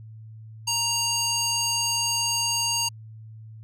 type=tone with band-pass filter; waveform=square; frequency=932.3 Hz; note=A#5; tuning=in tune; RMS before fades=-25 dBFS; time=0.67-2.89 s; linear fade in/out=10 ms; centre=6000 Hz; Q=1.6; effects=added 110 Hz sine -40 dBFS peak until 3.63 s